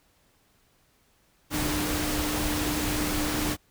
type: tone in noise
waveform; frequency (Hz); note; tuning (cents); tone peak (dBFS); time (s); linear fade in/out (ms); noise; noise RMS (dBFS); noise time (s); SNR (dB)
sine; 300.8; D4; +42; -30; 1.5-3.57; 50; pink; -29; 1.5-3.57; -4
effects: pink hiss -65 dBFS RMS until 3.7 s